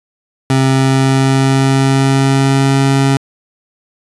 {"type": "tone with pitch glide", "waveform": "25% pulse", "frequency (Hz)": [133.2, 136.39], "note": ["C3", "C#3"], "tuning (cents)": [31, -28], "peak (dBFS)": -5, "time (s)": [0.5, 3.17], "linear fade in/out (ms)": 2, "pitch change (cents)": 41, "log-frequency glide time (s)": [0.62, 2.79], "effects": ["resampled to 24000 Hz"]}